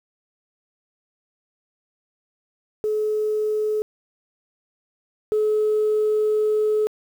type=tone pair in turn; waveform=sine; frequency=427.6 / 427.6 Hz; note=A4 / A4; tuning=-49 / -49 cents; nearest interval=unison; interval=0 cents; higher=neither; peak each=-19 / -16 dBFS; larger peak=second; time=2.84-3.82 / 5.32-6.87 s; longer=second; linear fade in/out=0 ms; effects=tanh soft clip ceiling -13 dBFS + 8-bit